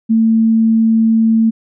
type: tone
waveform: sine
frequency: 224.2 Hz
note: A3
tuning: 33 cents sharp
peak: -8 dBFS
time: 0.09-1.51 s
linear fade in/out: 20 ms
effects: none